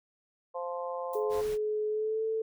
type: harmonic tone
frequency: 174.4 Hz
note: F3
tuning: 2 cents flat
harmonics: 3 / 4 / 5 / 6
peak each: -35 / -41 / -41 / -40 dBFS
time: 0.54-1.42 s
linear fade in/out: 20 ms
type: noise with exponential decay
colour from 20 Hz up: violet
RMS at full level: -43 dBFS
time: 1.13-1.27 s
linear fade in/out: 5 ms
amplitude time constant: 30 ms
type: tone with pitch glide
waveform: sine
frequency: 426.1 to 442.9 Hz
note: G#4 to A4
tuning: +44 to +11 cents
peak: -28 dBFS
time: 1.15-2.42 s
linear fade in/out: 5 ms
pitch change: +67 cents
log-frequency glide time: 1.89-2.24 s
type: noise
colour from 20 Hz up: pink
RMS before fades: -45 dBFS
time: 1.29-1.58 s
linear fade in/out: 50 ms
effects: none

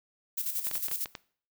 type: noise with tremolo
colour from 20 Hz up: violet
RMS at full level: -31 dBFS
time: 0.37-1.05 s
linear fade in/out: 10 ms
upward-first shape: square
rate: 11 Hz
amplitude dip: 60%
type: clicks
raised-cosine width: 0.2 ms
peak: -20 dBFS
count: 7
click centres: 0.67 / 0.713 / 0.755 / 0.884 / 0.914 / 1.058 / 1.152 s
effects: noise-tail reverb RT60 0.5 s tail -20 dB re dry

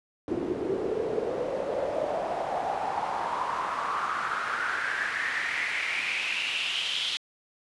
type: noise with band-pass filter sweep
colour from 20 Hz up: pink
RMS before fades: -30 dBFS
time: 0.28-7.17 s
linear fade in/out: 0 ms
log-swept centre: 340 to 3400 Hz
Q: 5.3
effects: resampled to 24000 Hz

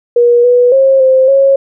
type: tone with pitch steps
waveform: sine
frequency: 478.9 / 490.4 / 537 / 523 / 546 Hz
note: A#4 / B4 / C5 / C5 / C#5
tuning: +47 / -12 / +45 / -1 / -26 cents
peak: -4 dBFS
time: 0.16-1.56 s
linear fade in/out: 5 ms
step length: 280 ms
effects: none

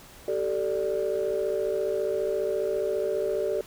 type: chord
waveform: sine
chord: G suspended second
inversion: none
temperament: equal with one note detuned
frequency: 385.3 / 440 / 587.3 Hz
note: G4 / A4 / D5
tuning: -30 / 0 / 0 cents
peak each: -28 dBFS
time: 0.28-3.61 s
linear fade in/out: 2 ms
effects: tanh soft clip ceiling -18 dBFS + pink hiss -49 dBFS RMS until 3.66 s

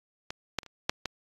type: clicks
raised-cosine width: 0.2 ms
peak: -18 / -10 / -29 / -30 / -7 / -13 dBFS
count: 6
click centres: 0.305 / 0.587 / 0.632 / 0.663 / 0.895 / 1.057 s
effects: AAC 32 kbps

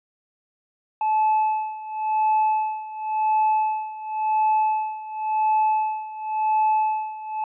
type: tone with tremolo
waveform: triangle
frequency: 865 Hz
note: A5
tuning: 30 cents flat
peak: -14 dBFS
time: 1.01-7.44 s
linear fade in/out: 2 ms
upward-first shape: sine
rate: 0.93 Hz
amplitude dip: 85%
effects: tanh soft clip ceiling -10 dBFS + resampled to 8000 Hz

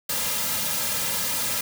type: noise with comb filter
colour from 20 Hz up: white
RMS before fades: -26 dBFS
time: 0.09-1.61 s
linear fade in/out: 5 ms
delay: 2.7 ms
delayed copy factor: -0.75
effects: none

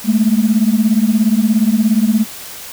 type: beating tone pair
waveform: sine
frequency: 209.3 / 226.3 Hz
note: G#3 / A3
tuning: +14 / +49 cents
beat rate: 17 Hz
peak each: -12 dBFS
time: 0.04-2.26 s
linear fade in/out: 50 ms
effects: tanh soft clip ceiling -3 dBFS + white hiss -31 dBFS RMS until 2.72 s

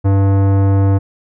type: tone with tanh clipping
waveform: sine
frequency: 98 Hz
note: G2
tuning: in tune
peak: -11 dBFS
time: 0.04-0.99 s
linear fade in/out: 20 ms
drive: 18 dB
effects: none

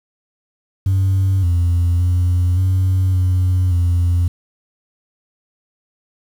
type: tone with pitch steps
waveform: sine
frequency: 95.8 / 86.6 / 89 / 93.6 / 91.5 / 87.2 Hz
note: G2 / F2 / F2 / F#2 / F#2 / F2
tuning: -39 / -14 / +33 / +20 / -19 / -2 cents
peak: -10 dBFS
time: 0.86-4.28 s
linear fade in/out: 5 ms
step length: 570 ms
effects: tanh soft clip ceiling -11 dBFS + 7-bit

